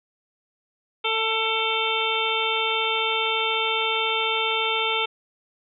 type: harmonic tone with a mistuned harmonic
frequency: 446.4 Hz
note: A4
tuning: 25 cents sharp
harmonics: 1 / 2 / 3 / 5 / 6 / 7 / 8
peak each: -29 / -29 / -29 / -29 / -29 / -29 / -29 dBFS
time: 1.04-5.06 s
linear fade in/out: 10 ms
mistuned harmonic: 2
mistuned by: -17 cents
effects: none